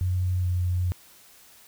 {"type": "tone with pitch glide", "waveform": "sine", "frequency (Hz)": [91.2, 89.63], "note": ["F#2", "F2"], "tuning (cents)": [-24, 45], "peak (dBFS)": -22, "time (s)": [0.01, 0.92], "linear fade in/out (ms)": 0, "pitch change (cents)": -31, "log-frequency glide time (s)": [0.39, 0.47], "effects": ["white hiss -53 dBFS RMS until 1.67 s"]}